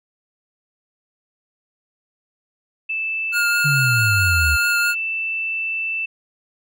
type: tone with pitch glide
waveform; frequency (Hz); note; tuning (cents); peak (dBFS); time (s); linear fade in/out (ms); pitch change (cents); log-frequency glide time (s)
sine; 2637 to 2655; E7 to E7; 0 to +12; -21; 2.89-6.06; 10; +12; 3.03-3.92
type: tone with vibrato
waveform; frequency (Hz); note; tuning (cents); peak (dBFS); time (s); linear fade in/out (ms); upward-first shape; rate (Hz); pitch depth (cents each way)
square; 1418; F6; +26; -18; 3.32-4.95; 50; triangle; 4.6; 15
type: exponential sweep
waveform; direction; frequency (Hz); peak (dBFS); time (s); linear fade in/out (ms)
sine; down; 149.9 to 71.3; -18; 3.64-4.57; 20
effects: none